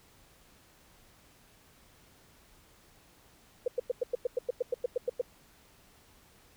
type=tone bursts; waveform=sine; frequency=493.9 Hz; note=B4; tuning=in tune; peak=-25 dBFS; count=14; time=3.66-5.214 s; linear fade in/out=5 ms; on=20 ms; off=98 ms; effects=pink hiss -61 dBFS RMS until 6.56 s